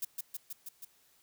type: noise with echo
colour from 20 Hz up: violet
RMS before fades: -35 dBFS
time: 0.02-0.05 s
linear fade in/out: 5 ms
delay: 160 ms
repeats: 5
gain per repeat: -2 dB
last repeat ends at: 0.85 s
effects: white hiss -67 dBFS RMS until 1.22 s